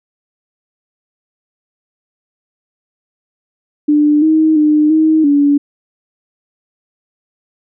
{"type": "tone with pitch steps", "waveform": "sine", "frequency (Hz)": [297.2, 314.9, 302.4, 314.9, 286.6], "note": ["D4", "D#4", "D#4", "D#4", "D4"], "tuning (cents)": [21, 21, -49, 21, -42], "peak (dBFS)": -7, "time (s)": [3.88, 5.58], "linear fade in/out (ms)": 10, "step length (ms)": 340, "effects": []}